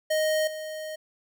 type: tone with level steps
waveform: square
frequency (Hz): 622.3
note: D#5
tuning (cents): 0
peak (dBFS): -23 / -34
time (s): 0.1-0.96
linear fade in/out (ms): 10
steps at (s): 0.47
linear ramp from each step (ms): 5
effects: none